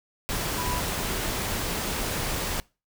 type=tone in noise; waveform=sine; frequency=987.8 Hz; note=B5; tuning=in tune; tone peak=-31 dBFS; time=0.58-0.8 s; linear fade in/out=0 ms; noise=pink; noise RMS=-29 dBFS; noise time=0.29-2.6 s; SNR=-5 dB; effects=noise-tail reverb RT60 0.3 s tail -24 dB re dry